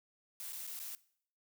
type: noise with dropouts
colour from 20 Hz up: blue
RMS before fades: -44 dBFS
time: 0.4-0.95 s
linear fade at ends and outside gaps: 0 ms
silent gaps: 0.524-0.53 / 0.667-0.674 / 0.791-0.799 s
effects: noise-tail reverb RT60 0.6 s tail -20 dB re dry